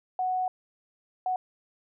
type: tone bursts at uneven times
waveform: sine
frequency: 740 Hz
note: F#5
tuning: in tune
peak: -25 dBFS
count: 2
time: 0.19-0.48 / 1.26-1.36 s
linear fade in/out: 2 ms
effects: none